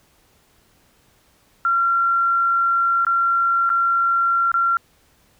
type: tone with dropouts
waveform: sine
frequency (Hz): 1371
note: F6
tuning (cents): -32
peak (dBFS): -15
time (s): 1.65-4.77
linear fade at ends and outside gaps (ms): 1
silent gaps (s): 3.049-3.067 / 3.693-3.701 / 4.517-4.541
effects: pink hiss -58 dBFS RMS until 5.39 s